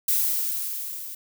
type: noise with level ramp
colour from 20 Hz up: violet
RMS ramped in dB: -21 to -37 dBFS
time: 0.08-1.15 s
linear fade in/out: 5 ms
effects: none